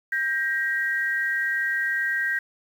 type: tone pair together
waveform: sine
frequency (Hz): 1586.3 / 1891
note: G6 / A#6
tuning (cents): +20 / +24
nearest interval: minor third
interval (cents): 304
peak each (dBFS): -25 / -25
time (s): 0.12-2.39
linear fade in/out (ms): 5
effects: 8-bit